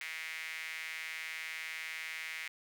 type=tone with high-pass filter; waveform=sawtooth; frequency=160 Hz; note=D#3; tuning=49 cents sharp; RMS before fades=-42 dBFS; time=0.01-2.48 s; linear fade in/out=0 ms; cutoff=2100 Hz; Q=5; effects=none